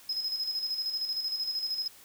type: tone with tremolo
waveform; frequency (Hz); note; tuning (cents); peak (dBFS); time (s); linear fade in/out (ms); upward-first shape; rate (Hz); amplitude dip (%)
triangle; 5110; D#8; +45; -27; 0.09-1.88; 5; square; 13; 50
effects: white hiss -54 dBFS RMS until 2.04 s